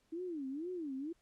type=tone with vibrato; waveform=sine; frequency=310.9 Hz; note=D#4; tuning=1 cent flat; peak=-38 dBFS; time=0.12-1.13 s; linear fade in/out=10 ms; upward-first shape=sine; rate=2.1 Hz; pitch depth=290 cents each way; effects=pink hiss -75 dBFS RMS until 1.21 s + low-pass 10000 Hz 12 dB/octave